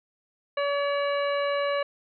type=harmonic tone; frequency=569 Hz; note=C#5; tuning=45 cents sharp; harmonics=1 / 2 / 3 / 4 / 5 / 7; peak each=-25 / -31 / -35 / -37 / -39 / -42 dBFS; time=0.57-1.83 s; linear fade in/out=5 ms; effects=none